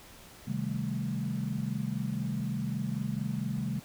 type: chord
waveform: sine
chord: A half-diminished seventh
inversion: first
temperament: equal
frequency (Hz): 130.81 / 155.56 / 196 / 220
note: C3 / Eb3 / G3 / A3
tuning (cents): 0 / 0 / 0 / 0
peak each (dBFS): -35 / -37 / -35 / -36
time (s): 0.47-3.8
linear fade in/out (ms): 10
effects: pink hiss -52 dBFS RMS until 3.84 s